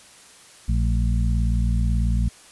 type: harmonic tone with a mistuned harmonic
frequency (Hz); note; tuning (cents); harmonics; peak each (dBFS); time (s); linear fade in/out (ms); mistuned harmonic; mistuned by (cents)
58.27; A#1; 0; 1 / 2 / 3 / 4; -19 / -25 / -29 / -31; 0.68-2.29; 10; 4; -81
effects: white hiss -48 dBFS RMS until 2.51 s + resampled to 24000 Hz